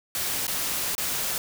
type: noise with dropouts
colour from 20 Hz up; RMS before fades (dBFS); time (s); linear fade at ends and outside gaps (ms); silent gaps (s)
white; -28; 0.15-1.38; 1; 0.468-0.479 / 0.951-0.98
effects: none